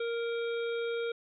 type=harmonic tone; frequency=466.2 Hz; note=A#4; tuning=in tune; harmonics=1 / 3 / 5 / 7 / 8; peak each=-31 / -41 / -45 / -48 / -49 dBFS; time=0-1.12 s; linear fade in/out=5 ms; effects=none